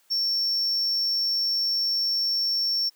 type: tone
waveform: triangle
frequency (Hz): 5450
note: F8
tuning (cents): -43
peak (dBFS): -21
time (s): 0.1-2.9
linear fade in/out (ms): 20
effects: white hiss -63 dBFS RMS until 2.95 s + high-pass 300 Hz 12 dB/octave